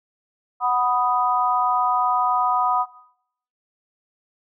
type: chord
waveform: sine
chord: B major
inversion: second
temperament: equal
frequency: 740 / 987.8 / 1244.5 Hz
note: F#5 / B5 / D#6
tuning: 0 / 0 / 0 cents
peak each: -22 dBFS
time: 0.6-2.86 s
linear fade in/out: 50 ms
effects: noise-tail reverb RT60 0.7 s tail -17 dB re dry